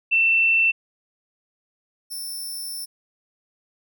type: tone pair in turn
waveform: sine / 5% pulse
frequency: 2682 / 5364 Hz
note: E7 / E8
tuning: +29 / +29 cents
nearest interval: octave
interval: 1200 cents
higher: second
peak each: -15 / -24 dBFS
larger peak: first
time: 0.11-0.72 / 2.1-2.86 s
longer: second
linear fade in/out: 20 ms
effects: none